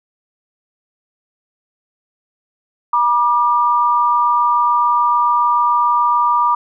sine tone pair together, 964 / 1190.9 Hz, B5 / D6, -42 / +24 cents, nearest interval major third, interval 366 cents, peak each -14 dBFS, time 2.93-6.55 s, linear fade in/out 5 ms, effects none

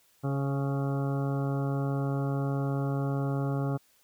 harmonic tone with a mistuned harmonic, 138.59 Hz, C#3, in tune, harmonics 1 / 2 / 3 / 4 / 5 / 6 / 8 / 9 / 10, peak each -28 / -34 / -38 / -40 / -42 / -44 / -46 / -47 / -48 dBFS, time 0.23-3.78 s, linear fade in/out 20 ms, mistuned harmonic 4, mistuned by -15 cents, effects white hiss -65 dBFS RMS until 4.03 s

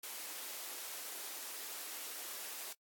white high-pass noise, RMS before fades -45 dBFS, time 0.03-2.73 s, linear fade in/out 5 ms, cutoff 300 Hz, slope 24 dB/octave, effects noise-tail reverb RT60 0.1 s tail -24 dB re dry + AAC 64 kbps

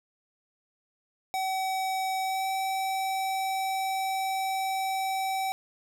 square tone with pitch glide, 760 to 767.5 Hz, F#5 to G5, +46 to -37 cents, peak -28 dBFS, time 1.34-5.52 s, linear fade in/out 0 ms, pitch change +17 cents, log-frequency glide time 2.22-2.47 s, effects none

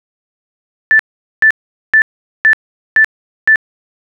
sine tone bursts, 1760 Hz, A6, in tune, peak -4 dBFS, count 6, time 0.91-3.558 s, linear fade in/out 0 ms, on 83 ms, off 430 ms, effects none

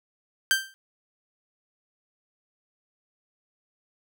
sawtooth tone with exponential decay, 1568 Hz, G6, in tune, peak -12 dBFS, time 0.51-0.74 s, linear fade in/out 0 ms, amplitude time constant 49 ms, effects none

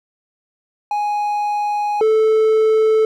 triangle tone pair in turn, 830.6 / 438 Hz, G#5 / A4, 0 / -8 cents, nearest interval major seventh, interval 1108 cents, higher first, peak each -15 / -9 dBFS, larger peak second, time 0.91-2.01 / 2.01-3.05 s, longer first, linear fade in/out 2 ms, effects none

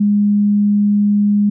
sine tone, 205.6 Hz, G#3, 17 cents flat, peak -10 dBFS, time 0-1.5 s, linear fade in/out 10 ms, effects none

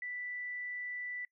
sine tone, 1975.5 Hz, B6, in tune, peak -38 dBFS, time 0.02-1.25 s, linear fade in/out 2 ms, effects noise-tail reverb RT60 0.1 s tail -23 dB re dry

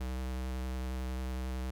square tone with vibrato, 64 Hz, C2, 38 cents flat, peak -35 dBFS, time 0-1.71 s, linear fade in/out 10 ms, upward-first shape sine, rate 11 Hz, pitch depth 15 cents each way, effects none

